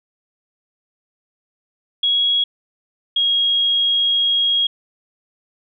sine tone pair in turn, 3322 / 3282 Hz, G#7 / G#7, 0 / -21 cents, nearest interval unison, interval 21 cents, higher first, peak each -14 dBFS, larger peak neither, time 2.03-2.44 / 3.16-4.67 s, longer second, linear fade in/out 5 ms, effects none

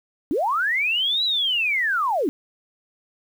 sine linear two-way sweep, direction up then down, 250 to 3989 to 250 Hz, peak -19 dBFS, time 0.31-2.29 s, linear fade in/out 0 ms, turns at 1.24 s, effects 8-bit

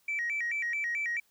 sine tone with vibrato, 2093 Hz, C7, in tune, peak -28 dBFS, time 0.08-1.2 s, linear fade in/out 5 ms, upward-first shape square, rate 4.6 Hz, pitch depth 180 cents each way, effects tanh soft clip ceiling -26 dBFS + white hiss -69 dBFS RMS until 1.3 s

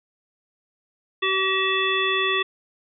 harmonic tone with a mistuned harmonic, 382.3 Hz, G4, 43 cents flat, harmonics 1 / 3 / 5 / 7 / 9, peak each -26 / -26 / -26 / -26 / -26 dBFS, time 1.22-2.43 s, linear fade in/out 10 ms, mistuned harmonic 7, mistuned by -27 cents, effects none

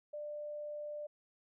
sine tone, 594 Hz, D5, 20 cents sharp, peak -40 dBFS, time 0.13-1.07 s, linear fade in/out 10 ms, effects none

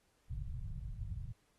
pink low-pass noise, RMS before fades -42 dBFS, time 0.28-1.33 s, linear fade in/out 20 ms, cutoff 150 Hz, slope 48 dB/octave, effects pink hiss -75 dBFS RMS until 1.58 s + AAC 32 kbps

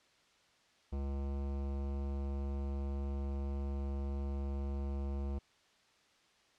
sine tone with hard clipping, 69.3 Hz, C#2, in tune, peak -37 dBFS, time 0.92-5.39 s, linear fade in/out 10 ms, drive 18 dB, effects white hiss -68 dBFS RMS until 6.58 s + low-pass 5000 Hz 12 dB/octave

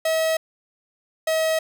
45% pulse tone pair in turn, 642 / 639 Hz, E5 / D#5, -46 / +46 cents, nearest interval unison, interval 8 cents, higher first, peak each -19 dBFS, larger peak neither, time 0.05-0.37 / 1.27-1.59 s, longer neither, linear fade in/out 5 ms, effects none

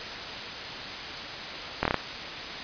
slowing click train, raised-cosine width 0.5 ms, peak -8 dBFS, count 5, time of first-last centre 1.83-1.943 s, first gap 23 ms, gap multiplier 1.14, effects white hiss -35 dBFS RMS until 2.63 s + resampled to 11025 Hz

